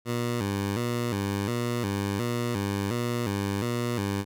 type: tone with vibrato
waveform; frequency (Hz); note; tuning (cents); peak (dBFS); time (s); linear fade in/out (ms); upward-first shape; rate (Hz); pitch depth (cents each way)
15% pulse; 109.3; A2; -11; -20; 0.05-4.25; 50; square; 1.4; 160
effects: none